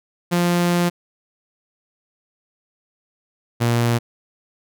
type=tone pair in turn; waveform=sawtooth; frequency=174.61 / 118.31 Hz; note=F3 / A#2; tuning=0 / +26 cents; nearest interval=perfect fifth; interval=674 cents; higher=first; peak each=-12 dBFS; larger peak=neither; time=0.31-0.9 / 3.6-3.99 s; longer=first; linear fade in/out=20 ms; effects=none